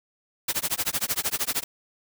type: noise with tremolo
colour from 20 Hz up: white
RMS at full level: -24 dBFS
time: 0.48-1.64 s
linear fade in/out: 5 ms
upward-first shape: sine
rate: 13 Hz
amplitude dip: 100%
effects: none